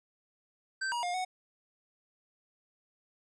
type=tone with pitch steps; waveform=square; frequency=1555 / 954 / 710 / 740 Hz; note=G6 / A#5 / F5 / F#5; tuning=-14 / +40 / +28 / 0 cents; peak=-32 dBFS; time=0.81-1.25 s; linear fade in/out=10 ms; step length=110 ms; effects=resampled to 22050 Hz